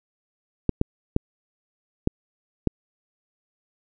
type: clicks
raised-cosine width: 3 ms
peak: -6 dBFS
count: 5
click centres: 0.693 / 0.814 / 1.164 / 2.074 / 2.673 s
effects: none